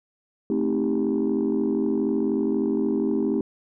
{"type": "chord", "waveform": "sine", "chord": "A half-diminished seventh", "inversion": "none", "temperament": "just", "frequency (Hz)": [220, 264, 316.8, 396], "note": ["A3", "C4", "Eb4", "G4"], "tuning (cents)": [0, 16, 31, 18], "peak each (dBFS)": -25, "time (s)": [0.5, 3.41], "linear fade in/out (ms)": 2, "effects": ["tanh soft clip ceiling -15 dBFS"]}